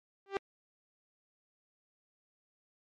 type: tone with exponential growth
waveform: sawtooth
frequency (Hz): 393.3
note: G4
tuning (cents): +6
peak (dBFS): -23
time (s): 0.26-0.37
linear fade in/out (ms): 1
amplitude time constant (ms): 23
effects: low-pass 3000 Hz 12 dB/octave + MP3 64 kbps